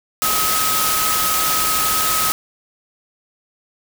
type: tone in noise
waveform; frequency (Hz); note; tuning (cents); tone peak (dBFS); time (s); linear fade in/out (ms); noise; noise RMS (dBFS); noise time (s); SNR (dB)
sine; 1271; D#6; +36; -21; 0.22-2.32; 0; white; -19; 0.22-2.32; -5
effects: none